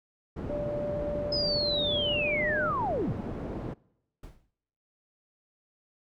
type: low-pass noise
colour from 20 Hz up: white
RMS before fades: -36 dBFS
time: 0.36-3.74 s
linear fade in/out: 10 ms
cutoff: 370 Hz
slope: 12 dB/octave
type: tone with pitch glide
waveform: sine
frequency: 587.3 to 605.9 Hz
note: D5 to D#5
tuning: 0 to -46 cents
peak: -30 dBFS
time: 0.49-2.71 s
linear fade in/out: 20 ms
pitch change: +54 cents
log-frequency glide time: 2.14-2.52 s
type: linear sweep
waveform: sine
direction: down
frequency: 5110 to 64.3 Hz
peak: -27 dBFS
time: 1.32-3.13 s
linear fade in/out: 5 ms
type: noise with exponential decay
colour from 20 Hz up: brown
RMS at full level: -39 dBFS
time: 4.23-4.51 s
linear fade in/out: 5 ms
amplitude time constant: 59 ms
effects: noise-tail reverb RT60 0.9 s tail -24 dB re dry